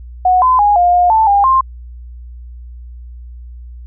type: tone with pitch steps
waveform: sine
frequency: 734 / 1020 / 824 / 707 / 712 / 882 / 805 / 1055 Hz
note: F#5 / C6 / G#5 / F5 / F5 / A5 / G5 / C6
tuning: -14 / -44 / -14 / +21 / +33 / +4 / +46 / +14 cents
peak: -7 dBFS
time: 0.25-1.61 s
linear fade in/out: 5 ms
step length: 170 ms
effects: added 60 Hz sine -29 dBFS peak until 3.86 s

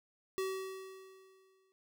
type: tone with exponential decay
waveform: square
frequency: 380.8 Hz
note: F#4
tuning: 50 cents sharp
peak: -33 dBFS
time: 0.38-1.72 s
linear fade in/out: 0 ms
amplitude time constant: 290 ms
effects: none

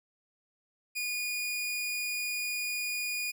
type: tone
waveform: sawtooth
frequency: 2448 Hz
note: D#7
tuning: 29 cents flat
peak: -28 dBFS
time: 0.95-3.32 s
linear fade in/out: 20 ms
effects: none

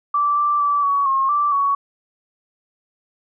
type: tone with pitch steps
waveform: sine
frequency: 1165 / 1173 / 1158 / 1126 / 1077 / 1169 / 1120 Hz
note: D6 / D6 / D6 / C#6 / C6 / D6 / C#6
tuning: -14 / -2 / -25 / +27 / +50 / -8 / +18 cents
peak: -15 dBFS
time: 0.14-1.75 s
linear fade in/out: 5 ms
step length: 230 ms
effects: none

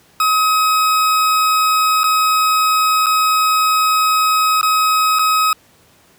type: tone with dropouts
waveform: 40% pulse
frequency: 1270 Hz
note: D#6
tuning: 35 cents sharp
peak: -11 dBFS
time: 0.2-5.53 s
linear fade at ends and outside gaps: 2 ms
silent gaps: 2.034-2.04 / 3.061-3.066 / 4.613-4.629 / 5.188-5.192 s
effects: pink hiss -51 dBFS RMS until 6.18 s + high-pass 80 Hz 12 dB/octave

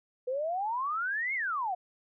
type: exponential two-way sweep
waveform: sine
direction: up then down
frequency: 489.5 to 2212 to 693 Hz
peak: -29 dBFS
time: 0.27-1.75 s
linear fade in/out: 10 ms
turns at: 1.34 s
effects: none

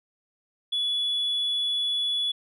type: tone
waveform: sine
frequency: 3414 Hz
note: G#7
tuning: 47 cents sharp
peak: -22 dBFS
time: 0.72-2.32 s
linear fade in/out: 10 ms
effects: tanh soft clip ceiling -21 dBFS

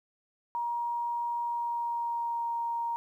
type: tone with pitch glide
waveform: sine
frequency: 947 to 935 Hz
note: A#5 to A#5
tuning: +27 to +5 cents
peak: -29 dBFS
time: 0.55-2.96 s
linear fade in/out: 0 ms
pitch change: -22 cents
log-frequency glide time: 1.43-2.5 s
effects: 11-bit

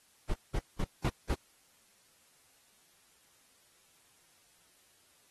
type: noise bursts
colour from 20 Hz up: brown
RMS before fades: -30 dBFS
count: 5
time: 0.29-1.345 s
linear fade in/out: 5 ms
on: 51 ms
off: 200 ms
effects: white hiss -66 dBFS RMS until 5.3 s + AAC 32 kbps

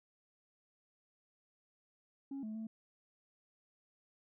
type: tone with pitch steps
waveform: sine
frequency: 274.7 / 216.8 / 221.6 Hz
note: C#4 / A3 / A3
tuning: -16 / -25 / +13 cents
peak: -38 dBFS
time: 2.31-2.67 s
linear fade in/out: 5 ms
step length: 120 ms
effects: tanh soft clip ceiling -38 dBFS

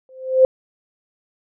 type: tone with exponential growth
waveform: sine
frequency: 520 Hz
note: C5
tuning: 11 cents flat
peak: -5 dBFS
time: 0.09-0.45 s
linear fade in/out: 1 ms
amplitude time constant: 77 ms
effects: none

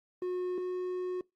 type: tone pair in turn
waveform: triangle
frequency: 362.7 / 364.4 Hz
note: F#4 / F#4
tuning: -34 / -26 cents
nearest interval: unison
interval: 8 cents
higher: second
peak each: -29 / -30 dBFS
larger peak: first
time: 0.22-0.58 / 0.58-1.21 s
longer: second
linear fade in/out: 2 ms
effects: noise-tail reverb RT60 0.2 s tail -23 dB re dry + Opus 24 kbps

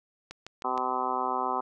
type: click train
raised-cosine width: 0.2 ms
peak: -23 dBFS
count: 4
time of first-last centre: 0.31-0.777 s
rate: 6.42 Hz
type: harmonic tone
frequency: 127.8 Hz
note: C3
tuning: 40 cents flat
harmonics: 2 / 3 / 4 / 5 / 6 / 7 / 8 / 9 / 10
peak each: -40 / -37 / -40 / -42 / -32 / -36 / -31 / -37 / -36 dBFS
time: 0.64-1.61 s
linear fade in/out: 10 ms
effects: none

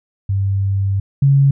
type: tone pair in turn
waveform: sine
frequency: 98 / 138.59 Hz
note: G2 / C#3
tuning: 0 / 0 cents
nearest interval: tritone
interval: 600 cents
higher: second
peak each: -14 / -8 dBFS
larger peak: second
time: 0.29-1 / 1.22-1.51 s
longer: first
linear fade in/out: 5 ms
effects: none

